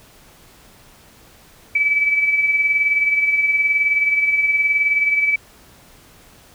sine tone with tremolo, 2300 Hz, D7, 37 cents flat, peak -12 dBFS, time 1.75-5.36 s, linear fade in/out 5 ms, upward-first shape sine, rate 19 Hz, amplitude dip 50%, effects pink hiss -48 dBFS RMS until 6.54 s

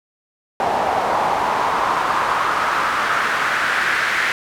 pink noise with band-pass filter sweep, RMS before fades -19 dBFS, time 0.6-4.32 s, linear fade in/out 0 ms, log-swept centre 750 to 1800 Hz, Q 2.8, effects none

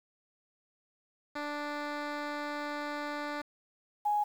10% pulse / sine tone pair in turn, 293.7 / 832.7 Hz, D4 / G#5, 0 / +4 cents, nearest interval octave + tritone, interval 1804 cents, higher second, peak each -26 dBFS, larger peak neither, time 1.35-3.42 / 4.05-4.24 s, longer first, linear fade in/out 10 ms, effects low-pass 4000 Hz 12 dB/octave + 9-bit

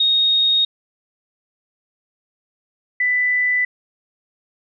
sine tone pair in turn, 3729 / 1989.7 Hz, A#7 / B6, 0 / +12 cents, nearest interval major seventh, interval 1088 cents, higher first, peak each -13 / -15 dBFS, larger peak first, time 0-0.65 / 3-3.65 s, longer neither, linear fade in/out 5 ms, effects none

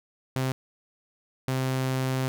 sawtooth tone bursts at uneven times, 130.8 Hz, C3, in tune, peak -21 dBFS, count 2, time 0.36-0.52 / 1.48-2.28 s, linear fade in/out 0 ms, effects none

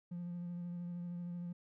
triangle tone with vibrato, 174.61 Hz, F3, in tune, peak -37 dBFS, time 0.11-1.53 s, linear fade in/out 10 ms, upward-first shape triangle, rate 13 Hz, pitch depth 21 cents each way, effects tanh soft clip ceiling -35 dBFS

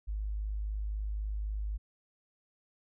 sine tone, 51.91 Hz, G#1, in tune, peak -32 dBFS, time 0.07-1.78 s, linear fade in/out 20 ms, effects none

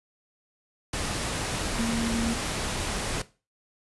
sine tone in noise, 230 Hz, A#3, 23 cents flat, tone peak -25 dBFS, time 1.79-2.34 s, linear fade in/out 5 ms, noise pink, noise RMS -30 dBFS, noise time 0.93-3.22 s, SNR +2 dB, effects noise-tail reverb RT60 0.3 s tail -17 dB re dry + resampled to 24000 Hz

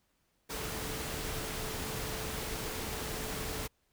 sine tone in noise, 438.2 Hz, A4, 7 cents flat, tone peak -46 dBFS, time 0.49-3.68 s, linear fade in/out 20 ms, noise pink, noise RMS -38 dBFS, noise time 0.49-3.68 s, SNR -11 dB, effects pink hiss -75 dBFS RMS until 3.92 s

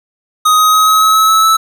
square tone with pitch steps, 1252 / 1260 / 1268 / 1276.1 / 1284.2 / 1292.4 / 1300.7 / 1308.9 Hz, D#6 / D#6 / D#6 / D#6 / E6 / E6 / E6 / E6, +10 / +21 / +32 / +43 / -46 / -35 / -24 / -13 cents, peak -7 dBFS, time 0.45-1.57 s, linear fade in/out 10 ms, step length 140 ms, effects none

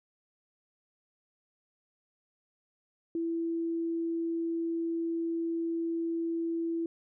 sine tone, 332.5 Hz, E4, 15 cents sharp, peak -29 dBFS, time 3.15-6.86 s, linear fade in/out 2 ms, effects none

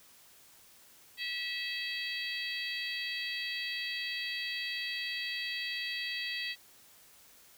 harmonic tone, 651 Hz, E5, 22 cents flat, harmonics 3 / 4 / 5 / 6 / 7, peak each -39 / -40 / -41 / -42 / -42 dBFS, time 1.17-6.56 s, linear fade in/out 50 ms, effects white hiss -59 dBFS RMS until 7.57 s

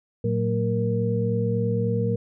sine tone cluster, 114.1 / 183.4 / 227 / 468.4 Hz, A#2 / F#3 / A#3 / A#4, -37 / -15 / -46 / +8 cents, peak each -24 / -28 / -30 / -26 dBFS, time 0.24-2.16 s, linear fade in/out 5 ms, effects none

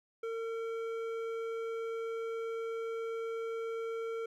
sine tone with hard clipping, 454.6 Hz, A#4, 43 cents flat, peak -37 dBFS, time 0.23-4.26 s, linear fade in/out 5 ms, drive 10 dB, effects none

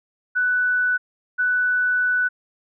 sine tone pair in turn, 1489 / 1489 Hz, F#6 / F#6, +11 / +11 cents, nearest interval unison, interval 0 cents, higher neither, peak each -17 dBFS, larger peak neither, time 0.35-0.98 / 1.38-2.29 s, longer second, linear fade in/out 20 ms, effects none

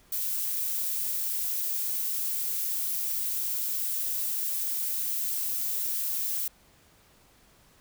violet noise, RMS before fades -30 dBFS, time 0.12-6.48 s, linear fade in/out 5 ms, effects pink hiss -60 dBFS RMS until 7.8 s

